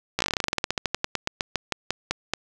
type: slowing click train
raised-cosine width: 0.2 ms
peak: -6 dBFS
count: 28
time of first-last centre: 0.19-2.336 s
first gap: 15 ms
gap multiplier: 1.11
effects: none